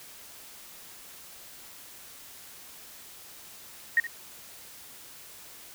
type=tone with echo; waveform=sine; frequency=1864.7 Hz; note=A#6; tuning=in tune; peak=-18 dBFS; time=3.97-4 s; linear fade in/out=2 ms; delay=69 ms; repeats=1; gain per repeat=-14 dB; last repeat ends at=4.069 s; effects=white hiss -48 dBFS RMS until 5.74 s